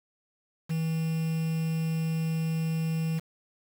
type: tone with quantisation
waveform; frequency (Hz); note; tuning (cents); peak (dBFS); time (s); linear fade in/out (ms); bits
triangle; 161.5; E3; -35; -24; 0.69-3.2; 20; 7
effects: none